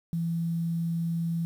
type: tone with quantisation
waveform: sine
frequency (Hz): 167.2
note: E3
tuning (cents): +25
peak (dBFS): -26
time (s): 0.13-1.45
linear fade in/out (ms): 0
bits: 9
effects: none